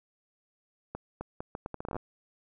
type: accelerating click train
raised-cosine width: 1 ms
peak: -22 dBFS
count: 14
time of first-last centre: 0.95-1.965 s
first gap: 260 ms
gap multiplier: 0.75
effects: none